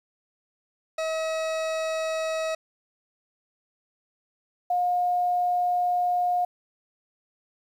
40% pulse / sine tone pair in turn, 640 / 714.4 Hz, D#5 / F5, +49 / +39 cents, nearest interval major second, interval 190 cents, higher second, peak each -25 / -21 dBFS, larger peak second, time 0.98-2.55 / 4.7-6.45 s, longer second, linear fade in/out 5 ms, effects low-pass 7000 Hz 12 dB/octave + 9-bit

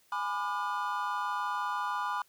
triangle chord, G# diminished seventh, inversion none, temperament just, 830.6 / 996.7 / 1196.1 / 1435.3 Hz, G#5 / B5 / D6 / F6, 0 / +16 / +31 / +47 cents, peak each -36 / -32 / -34 / -37 dBFS, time 0.12-2.22 s, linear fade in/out 2 ms, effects white hiss -66 dBFS RMS until 2.28 s

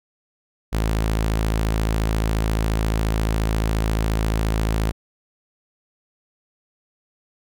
sawtooth tone, 54.3 Hz, A1, 22 cents flat, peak -15 dBFS, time 0.72-4.92 s, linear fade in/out 20 ms, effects none

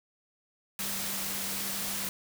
sine tone in noise, 195.6 Hz, G3, 4 cents flat, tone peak -44 dBFS, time 0.79-2.09 s, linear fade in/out 2 ms, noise white, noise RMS -34 dBFS, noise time 0.79-2.09 s, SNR -13 dB, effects none

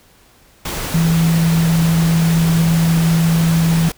sine tone in noise, 164.81 Hz, E3, in tune, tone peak -11 dBFS, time 0.94-3.89 s, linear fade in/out 5 ms, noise pink, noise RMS -24 dBFS, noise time 0.65-3.92 s, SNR +10 dB, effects pink hiss -50 dBFS RMS until 3.97 s

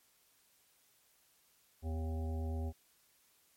harmonic tone with a mistuned harmonic, 79.2 Hz, D#2, 31 cents sharp, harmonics 1 / 3 / 5 / 7 / 9 / 10, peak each -35 / -45 / -49 / -52 / -54 / -55 dBFS, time 1.82-2.73 s, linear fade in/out 50 ms, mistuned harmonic 3, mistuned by +64 cents, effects white hiss -70 dBFS RMS until 3.56 s + MP3 64 kbps

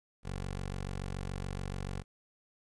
15% pulse tone, 47 Hz, F#1, 28 cents sharp, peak -30 dBFS, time 0.23-2.04 s, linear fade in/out 50 ms, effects resampled to 24000 Hz + 12-bit

